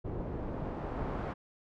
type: noise with low-pass filter sweep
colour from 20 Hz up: pink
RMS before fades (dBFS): -37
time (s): 0.04-1.34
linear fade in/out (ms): 20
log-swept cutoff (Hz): 530 to 1200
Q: 0.87
effects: none